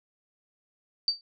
sine tone with exponential decay, 4622 Hz, D8, 28 cents flat, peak -18 dBFS, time 1.08-1.21 s, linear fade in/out 1 ms, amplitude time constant 28 ms, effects none

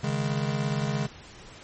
square chord, C# suspended second, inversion none, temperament just, 138.59 / 155.92 / 207.9 Hz, C#3 / D#3 / G#3, 0 / +4 / +2 cents, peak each -29 / -32 / -32 dBFS, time 0.03-1.07 s, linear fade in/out 10 ms, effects pink hiss -47 dBFS RMS until 1.63 s + MP3 32 kbps

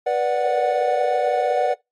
triangle chord, B minor, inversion none, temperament equal with one note detuned, 488.8 / 587.3 / 740 Hz, B4 / D5 / F#5, -18 / 0 / 0 cents, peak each -21 / -21 / -20 dBFS, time 0.06-1.74 s, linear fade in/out 10 ms, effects noise-tail reverb RT60 0.2 s tail -24 dB re dry + AAC 32 kbps

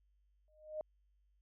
sine tone with exponential growth, 616 Hz, D#5, 17 cents flat, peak -35 dBFS, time 0.48-0.81 s, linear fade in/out 1 ms, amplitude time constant 71 ms, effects added 50 Hz sine -70 dBFS peak until 1.41 s

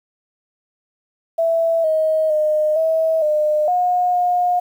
sine tone with pitch steps, 661 / 630 / 612 / 644 / 606 / 720 / 715 Hz, E5 / D#5 / D#5 / E5 / D#5 / F#5 / F5, +5 / +21 / -29 / -41 / -46 / -47 / +41 cents, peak -14 dBFS, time 1.38-4.6 s, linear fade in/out 10 ms, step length 460 ms, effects 8-bit

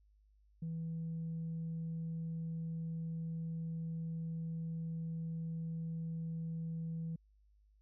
sine tone, 163.6 Hz, E3, 13 cents flat, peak -36 dBFS, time 0.62-7.16 s, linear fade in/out 5 ms, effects tanh soft clip ceiling -35 dBFS + added 51 Hz sine -65 dBFS peak until 7.81 s

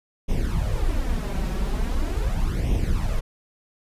brown noise with flanger, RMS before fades -23 dBFS, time 0.28-3.21 s, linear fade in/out 20 ms, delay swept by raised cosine 0.33 to 5.33 ms, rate 0.41 Hz, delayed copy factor +0.7, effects resampled to 32000 Hz

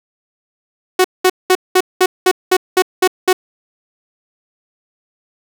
sawtooth tone bursts, 369.7 Hz, F#4, 1 cent flat, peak -4 dBFS, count 10, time 0.99-3.33 s, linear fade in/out 5 ms, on 54 ms, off 200 ms, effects none

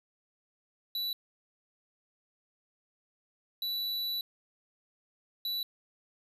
square tone bursts at uneven times, 3951 Hz, B7, in tune, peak -32 dBFS, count 3, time 0.95-1.13 / 3.62-4.21 / 5.45-5.63 s, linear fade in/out 2 ms, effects resampled to 32000 Hz

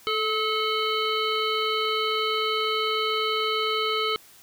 harmonic tone with a mistuned harmonic, 436.8 Hz, A4, 13 cents flat, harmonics 1 / 3 / 5 / 7 / 9 / 10, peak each -28 / -27 / -32 / -29 / -35 / -37 dBFS, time 0.07-4.16 s, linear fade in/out 0 ms, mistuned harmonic 3, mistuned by -30 cents, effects white hiss -52 dBFS RMS until 4.42 s

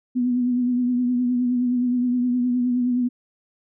sine tone with vibrato, 246.9 Hz, B3, in tune, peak -18 dBFS, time 0.15-3.09 s, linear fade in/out 20 ms, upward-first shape triangle, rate 9.6 Hz, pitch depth 43 cents each way, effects none

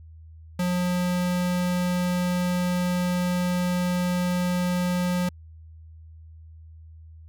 square tone, 178.9 Hz, F3, 42 cents sharp, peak -23 dBFS, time 0.59-5.29 s, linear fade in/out 5 ms, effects added 80 Hz sine -43 dBFS peak until 7.28 s

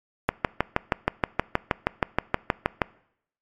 click train, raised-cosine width 0.5 ms, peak -4 dBFS, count 17, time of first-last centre 0.29-2.818 s, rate 6.33 Hz, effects noise-tail reverb RT60 0.7 s tail -22 dB re dry + MP3 64 kbps

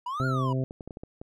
triangle exponential two-way sweep, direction up then down, 949 to 1446 to 949 Hz, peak -28 dBFS, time 0.06-0.53 s, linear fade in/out 5 ms, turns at 0.26 s
harmonic tone, 130.81 Hz, C3, in tune, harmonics 1 / 2 / 3 / 4 / 5, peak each -26 / -32 / -36 / -38 / -40 dBFS, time 0.2-0.64 s, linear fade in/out 0 ms
clicks, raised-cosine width 2 ms, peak -26 dBFS, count 7, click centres 0.709 / 0.808 / 0.876 / 0.908 / 0.971 / 1.035 / 1.215 s
effects none

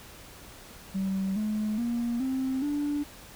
triangle tone with pitch steps, 192.3 / 213.4 / 236.7 / 262.7 / 291.5 Hz, G3 / G#3 / A#3 / C4 / D4, -33 / +47 / +27 / +7 / -13 cents, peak -23 dBFS, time 0.94-3.04 s, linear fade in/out 20 ms, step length 420 ms, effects tanh soft clip ceiling -23 dBFS + pink hiss -48 dBFS RMS until 3.35 s

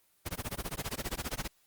pink noise with tremolo, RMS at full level -34 dBFS, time 0.25-1.48 s, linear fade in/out 20 ms, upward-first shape sine, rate 15 Hz, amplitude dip 100%, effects white hiss -69 dBFS RMS until 1.66 s + Opus 24 kbps

